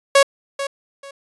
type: tone with echo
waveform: sawtooth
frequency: 554.4 Hz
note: C#5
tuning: in tune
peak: -5 dBFS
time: 0.15-0.23 s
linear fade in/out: 5 ms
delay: 440 ms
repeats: 2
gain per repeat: -13 dB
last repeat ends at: 1.11 s
effects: resampled to 24000 Hz